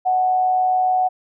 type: tone with amplitude modulation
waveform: sine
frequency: 740 Hz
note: F#5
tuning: in tune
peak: -13 dBFS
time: 0.05-1.09 s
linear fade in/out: 20 ms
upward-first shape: sine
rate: 127 Hz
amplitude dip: 35%
effects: none